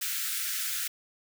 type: high-pass noise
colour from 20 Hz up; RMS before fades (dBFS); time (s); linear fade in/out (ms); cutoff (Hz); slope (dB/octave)
white; -32; 0.01-0.88; 10; 1300; 96
effects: none